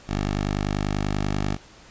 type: tone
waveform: 10% pulse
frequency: 50.2 Hz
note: G1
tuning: 42 cents sharp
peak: -15 dBFS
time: 0.07-1.58 s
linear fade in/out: 50 ms
effects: pink hiss -49 dBFS RMS until 1.9 s + resampled to 16000 Hz